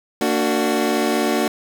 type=chord; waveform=25% pulse; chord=Bb augmented; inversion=none; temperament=equal with one note detuned; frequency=229.1 / 293.7 / 370 Hz; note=Bb3 / D4 / F#4; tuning=-30 / 0 / 0 cents; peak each=-18 dBFS; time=0.21-1.48 s; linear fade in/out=2 ms; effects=none